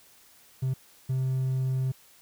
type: tone bursts at uneven times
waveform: triangle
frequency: 130.81 Hz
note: C3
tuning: in tune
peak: -22 dBFS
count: 2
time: 0.62-0.74 / 1.09-1.92 s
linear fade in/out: 10 ms
effects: tanh soft clip ceiling -18 dBFS + white hiss -57 dBFS RMS until 2.21 s